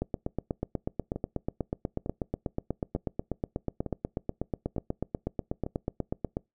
two click trains, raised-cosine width 2 ms, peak -16 / -20 dBFS, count 53 / 6, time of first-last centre 0.02-6.369 / 1.16-5.665 s, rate 8.19 / 1.11 Hz, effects noise-tail reverb RT60 0.2 s tail -25 dB re dry

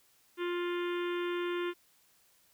harmonic tone with a mistuned harmonic, 351 Hz, F4, 9 cents sharp, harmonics 1 / 3 / 4 / 5 / 6 / 7 / 8 / 9 / 10, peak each -32 / -42 / -44 / -46 / -48 / -49 / -50 / -51 / -52 dBFS, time 0.37-1.74 s, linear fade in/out 50 ms, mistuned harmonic 9, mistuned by -26 cents, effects white hiss -67 dBFS RMS until 2.53 s

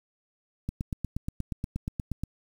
click train, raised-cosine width 5 ms, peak -18 dBFS, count 14, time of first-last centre 0.69-2.236 s, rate 8.41 Hz, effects 8-bit

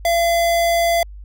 square tone, 680 Hz, F5, 46 cents flat, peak -15 dBFS, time 0.05-1.03 s, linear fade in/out 2 ms, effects added 50 Hz sine -33 dBFS peak until 1.24 s

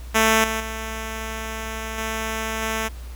5% pulse tone with level steps, 221.4 Hz, A3, 11 cents sharp, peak -4 / -12 / -18 / -14 / -12 dBFS, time 0.14-2.89 s, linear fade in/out 20 ms, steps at 0.44 / 0.6 / 1.98 / 2.62 s, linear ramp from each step 2 ms, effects added 60 Hz sine -33 dBFS peak until 3.15 s + pink hiss -47 dBFS RMS until 3.15 s

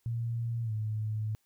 sine tone with pitch glide, 116.54 to 108.11 Hz, A#2 to A2, 0 to -30 cents, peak -30 dBFS, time 0.06-1.35 s, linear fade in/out 0 ms, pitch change -130 cents, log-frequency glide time 0.63-0.72 s, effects white hiss -74 dBFS RMS until 1.45 s

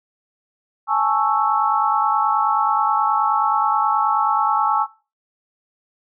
sine chord, A major seventh, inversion third, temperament equal, 830.6 / 880 / 1108.7 / 1318.5 Hz, G#5 / A5 / C#6 / E6, 0 / 0 / 0 / 0 cents, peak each -21 dBFS, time 0.87-4.87 s, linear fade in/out 50 ms, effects noise-tail reverb RT60 0.3 s tail -18 dB re dry

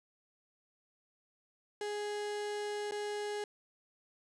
35% pulse tone with dropouts, 415.3 Hz, G#4, in tune, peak -34 dBFS, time 1.81-3.44 s, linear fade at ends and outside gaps 2 ms, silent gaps 2.911-2.92 s, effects resampled to 22050 Hz

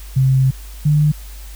sine tone pair in turn, 132.3 / 149.75 Hz, C3 / D3, +20 / +34 cents, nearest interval major second, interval 214 cents, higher second, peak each -10 dBFS, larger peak neither, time 0.16-0.51 / 0.85-1.12 s, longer first, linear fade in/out 10 ms, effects added 50 Hz sine -31 dBFS peak until 1.55 s + white hiss -42 dBFS RMS until 1.55 s

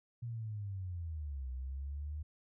sine linear two-way sweep, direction down then up, 120.3 to 63 to 76.7 Hz, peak -38 dBFS, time 0.22-2.23 s, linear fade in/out 10 ms, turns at 1.5 s, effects none

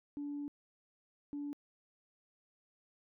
sine tone bursts at uneven times, 288.8 Hz, D4, 29 cents flat, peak -37 dBFS, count 2, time 0.17-0.48 / 1.33-1.53 s, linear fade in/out 0 ms, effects tanh soft clip ceiling -34 dBFS

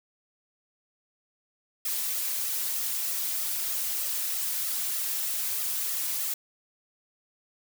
blue noise with flanger, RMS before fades -30 dBFS, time 1.85-6.34 s, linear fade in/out 5 ms, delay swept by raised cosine 1.5 to 4.1 ms, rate 3.2 Hz, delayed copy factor +0.75, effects none

